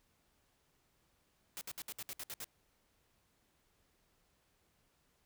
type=noise bursts; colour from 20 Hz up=white; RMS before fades=-44 dBFS; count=9; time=1.57-2.443 s; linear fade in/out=0 ms; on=41 ms; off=63 ms; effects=pink hiss -75 dBFS RMS until 5.25 s